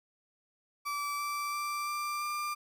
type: tone with pitch steps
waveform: 35% pulse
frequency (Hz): 1157 / 1165.7 / 1174.5 / 1183.4 / 1192.3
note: D6 / D6 / D6 / D6 / D6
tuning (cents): -26 / -13 / 0 / +13 / +26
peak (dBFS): -31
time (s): 0.85-2.55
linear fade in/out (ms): 20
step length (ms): 340
effects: none